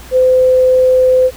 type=tone; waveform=sine; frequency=512 Hz; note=C5; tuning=38 cents flat; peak=-6 dBFS; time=0.11-1.31 s; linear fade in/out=50 ms; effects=added 60 Hz sine -35 dBFS peak until 1.36 s + pink hiss -36 dBFS RMS until 1.36 s